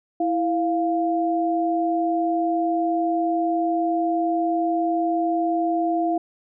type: tone pair together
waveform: sine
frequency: 329.6 / 698.5 Hz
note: E4 / F5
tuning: 0 / 0 cents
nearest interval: octave + minor second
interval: 1300 cents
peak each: -22 dBFS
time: 0.2-6.18 s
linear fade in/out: 5 ms
effects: none